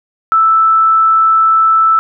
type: tone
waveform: sine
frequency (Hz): 1318.5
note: E6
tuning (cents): 0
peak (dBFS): -6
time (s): 0.32-1.99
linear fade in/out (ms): 0
effects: none